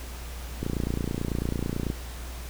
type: click train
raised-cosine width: 3 ms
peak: -15 dBFS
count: 38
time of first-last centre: 0.63-1.901 s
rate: 29.1 Hz
effects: added 60 Hz sine -36 dBFS peak until 2.49 s + pink hiss -43 dBFS RMS until 2.49 s